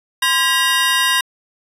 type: tone cluster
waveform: square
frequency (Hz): 1031 / 1621 / 1931 / 2821 / 3736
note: C6 / G#6 / B6 / F7 / A#7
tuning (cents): -26 / -42 / -39 / +17 / +3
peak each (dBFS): -21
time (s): 0.22-1.21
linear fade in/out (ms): 5
effects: resampled to 32000 Hz